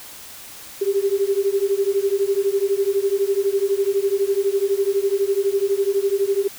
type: beating tone pair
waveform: sine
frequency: 389.7 / 401.7 Hz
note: G4 / G4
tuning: -10 / +42 cents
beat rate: 12 Hz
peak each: -20 / -20 dBFS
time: 0.81-6.48 s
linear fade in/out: 10 ms
effects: white hiss -39 dBFS RMS until 6.58 s